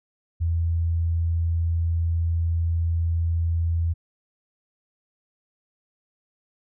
sine tone, 83.5 Hz, E2, 23 cents sharp, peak -20 dBFS, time 0.4-3.94 s, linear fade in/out 20 ms, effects none

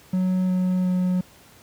triangle tone with pitch steps, 184.8 / 183.52 / 182.26 Hz, F#3 / F#3 / F#3, -2 / -14 / -26 cents, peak -17 dBFS, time 0.13-1.21 s, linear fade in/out 5 ms, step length 360 ms, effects pink hiss -51 dBFS RMS until 1.62 s + high-pass 60 Hz 12 dB/octave

